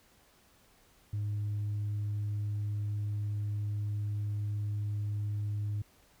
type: tone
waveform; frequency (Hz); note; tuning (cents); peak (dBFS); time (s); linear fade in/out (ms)
sine; 103.83; G#2; 0; -29; 1.13-5.82; 5
effects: tanh soft clip ceiling -29 dBFS + pink hiss -64 dBFS RMS until 6.2 s